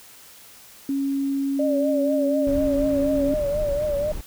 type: tone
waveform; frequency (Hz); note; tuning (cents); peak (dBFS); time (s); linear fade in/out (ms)
sine; 275.6; C#4; -10; -21; 0.89-3.34; 2
type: tone with vibrato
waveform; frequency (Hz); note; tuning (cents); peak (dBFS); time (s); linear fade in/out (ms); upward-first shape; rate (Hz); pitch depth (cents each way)
sine; 587; D5; -1; -21; 1.59-4.12; 5; triangle; 4.1; 81
type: noise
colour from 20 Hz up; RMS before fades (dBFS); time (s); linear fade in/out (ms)
brown; -32; 2.47-4.21; 2
effects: white hiss -47 dBFS RMS until 4.26 s